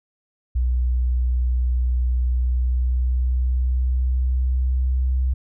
sine tone with pitch glide, 61.74 to 64.25 Hz, B1 to C2, 0 to -31 cents, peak -17 dBFS, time 0.55-5.34 s, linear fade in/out 10 ms, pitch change +69 cents, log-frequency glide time 2.24-5.2 s, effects none

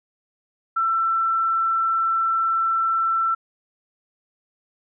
sine tone, 1339 Hz, E6, 27 cents sharp, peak -18 dBFS, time 0.76-3.35 s, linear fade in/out 10 ms, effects none

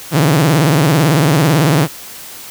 sawtooth tone with vibrato, 151.4 Hz, D#3, 47 cents flat, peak -5 dBFS, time 0.11-1.88 s, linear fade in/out 50 ms, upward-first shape triangle, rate 18 Hz, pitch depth 260 cents each way, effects white hiss -32 dBFS RMS until 2.5 s

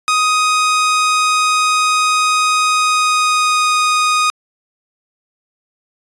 sawtooth tone with pitch glide, 1250 to 1240.6 Hz, D#6 to D#6, +8 to -5 cents, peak -8 dBFS, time 0.08-4.3 s, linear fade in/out 0 ms, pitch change -13 cents, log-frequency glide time 2.69-3.71 s, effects resampled to 22050 Hz

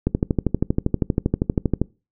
click train, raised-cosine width 3 ms, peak -5 dBFS, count 23, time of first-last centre 0.07-1.816 s, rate 12.6 Hz, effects noise-tail reverb RT60 0.3 s tail -23 dB re dry

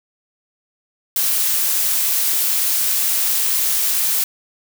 blue noise, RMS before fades -18 dBFS, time 1.16-4.24 s, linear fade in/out 2 ms, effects none

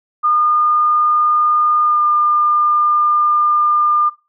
sine tone with pitch glide, 1216 to 1203.4 Hz, D#6 to D6, -40 to +42 cents, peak -11 dBFS, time 0.23-4.1 s, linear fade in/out 20 ms, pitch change -18 cents, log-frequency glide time 1.83-2.02 s, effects noise-tail reverb RT60 0.3 s tail -19 dB re dry

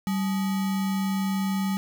sine tone with sample-and-hold, 193.4 Hz, G3, 23 cents flat, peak -23 dBFS, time 0.07-1.77 s, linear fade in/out 0 ms, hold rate 1050 Hz, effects none

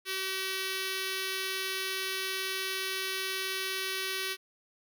5% pulse tone with notch filter, 381.1 Hz, G4, 49 cents flat, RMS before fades -34 dBFS, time 0.05-4.37 s, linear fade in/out 50 ms, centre 780 Hz, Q 0.86, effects none

